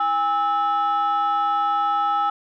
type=tone pair together; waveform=sine; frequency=815 / 1304.2 Hz; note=G#5 / E6; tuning=-33 / -19 cents; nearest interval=minor sixth; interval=814 cents; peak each=-19 dBFS; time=0-2.3 s; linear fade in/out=5 ms; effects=tanh soft clip ceiling -15 dBFS